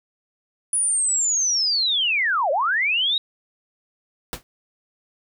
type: linear two-way sweep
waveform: sine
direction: down then up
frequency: 9920 to 520 to 3857 Hz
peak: -18 dBFS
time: 0.73-3.18 s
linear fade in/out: 2 ms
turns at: 2.51 s
type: noise with exponential decay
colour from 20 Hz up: pink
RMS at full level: -25 dBFS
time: 4.33-4.43 s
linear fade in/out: 0 ms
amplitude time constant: 21 ms
effects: none